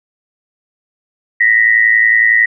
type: tone pair together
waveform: sine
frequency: 1864.7 / 1975.6 Hz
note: A#6 / B6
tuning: 0 / 0 cents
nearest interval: minor second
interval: 100 cents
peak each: -10 dBFS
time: 1.4-2.46 s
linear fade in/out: 10 ms
effects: none